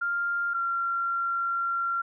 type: tone pair in turn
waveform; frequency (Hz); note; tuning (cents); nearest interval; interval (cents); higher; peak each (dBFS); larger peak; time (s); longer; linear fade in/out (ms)
sine; 1396.9 / 1374.5; F6 / F6; 0 / -28; unison; 28; first; -25; neither; 0.01-0.54 / 0.54-2.02; second; 10
effects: none